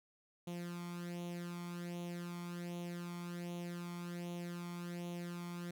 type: tone with flanger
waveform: sawtooth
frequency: 174.1 Hz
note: F3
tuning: 5 cents flat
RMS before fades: -44 dBFS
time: 0.47-5.71 s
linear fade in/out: 5 ms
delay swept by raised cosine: 0.3 to 0.91 ms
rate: 1.3 Hz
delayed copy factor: +0.7
effects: none